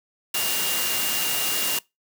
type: tone in noise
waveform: sine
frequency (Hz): 2813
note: F7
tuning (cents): +12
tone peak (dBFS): -29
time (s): 0.34-1.79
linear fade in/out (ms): 5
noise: white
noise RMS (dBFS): -25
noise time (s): 0.34-1.79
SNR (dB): -7
effects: noise-tail reverb RT60 0.2 s tail -23 dB re dry + high-pass 150 Hz 12 dB/octave